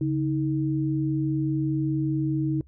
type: tone pair together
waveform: sine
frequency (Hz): 140.63 / 315.7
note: C#3 / D#4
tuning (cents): +25 / +25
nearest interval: octave + major second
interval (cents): 1400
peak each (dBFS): -25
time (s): 0.01-2.61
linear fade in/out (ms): 2
effects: noise-tail reverb RT60 0.1 s tail -23 dB re dry + added 69 Hz sine -50 dBFS peak until 2.67 s